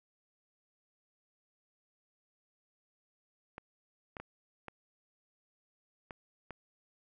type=clicks; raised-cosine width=0.5 ms; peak=-28 dBFS; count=6; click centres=3.581 / 4.168 / 4.2 / 4.683 / 6.108 / 6.507 s; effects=none